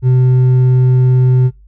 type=tone with hard clipping; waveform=sine; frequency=127.3 Hz; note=C3; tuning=47 cents flat; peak=-8 dBFS; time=0.02-1.51 s; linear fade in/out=50 ms; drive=4 dB; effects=noise-tail reverb RT60 0.2 s tail -22 dB re dry + added 50 Hz sine -39 dBFS peak until 1.67 s